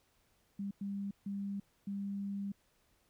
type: tone bursts at uneven times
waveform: sine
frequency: 199.3 Hz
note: G3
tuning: 29 cents sharp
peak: -36 dBFS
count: 4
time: 0.59-0.71 / 0.81-1.11 / 1.26-1.6 / 1.87-2.52 s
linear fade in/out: 5 ms
effects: pink hiss -73 dBFS RMS until 3.09 s